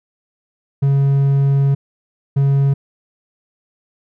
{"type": "tone bursts at uneven times", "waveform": "triangle", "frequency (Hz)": 138.59, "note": "C#3", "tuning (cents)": 0, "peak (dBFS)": -9, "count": 2, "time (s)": [[0.82, 1.75], [2.36, 2.74]], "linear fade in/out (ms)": 10, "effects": []}